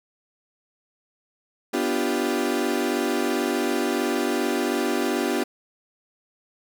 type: chord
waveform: 35% pulse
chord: G dominant seventh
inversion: first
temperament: equal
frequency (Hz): 246.9 / 293.7 / 349.2 / 392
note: B3 / D4 / F4 / G4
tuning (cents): 0 / 0 / 0 / 0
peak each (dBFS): -26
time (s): 1.73-5.44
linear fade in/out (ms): 10
effects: none